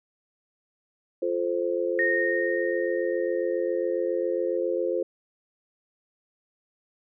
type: chord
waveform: sine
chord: F major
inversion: none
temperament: just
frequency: 349.2 / 436.5 / 523.8 Hz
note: F4 / A4 / C5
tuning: 0 / -14 / +2 cents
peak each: -28 / -30 / -27 dBFS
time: 1.22-5.03 s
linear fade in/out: 5 ms
type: tone with exponential decay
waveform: sine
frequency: 1851 Hz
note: A#6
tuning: 13 cents flat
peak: -21 dBFS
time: 1.99-4.57 s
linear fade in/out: 1 ms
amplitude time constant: 560 ms
effects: none